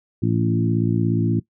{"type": "harmonic tone with a mistuned harmonic", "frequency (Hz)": 56.6, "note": "A1", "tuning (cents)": 50, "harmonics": [2, 3, 4, 5, 6], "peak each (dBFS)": [-21, -23, -24, -25, -26], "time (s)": [0.22, 1.4], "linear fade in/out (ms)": 10, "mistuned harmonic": 2, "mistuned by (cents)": -22, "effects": ["noise-tail reverb RT60 0.1 s tail -19 dB re dry"]}